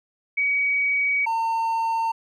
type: tone pair in turn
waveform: sine / triangle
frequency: 2263 / 907.5 Hz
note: C#7 / A#5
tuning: +35 / -47 cents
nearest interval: octave + major third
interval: 1582 cents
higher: first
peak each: -19 dBFS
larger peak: neither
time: 0.37-1.26 / 1.26-2.12 s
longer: first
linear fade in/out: 10 ms
effects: none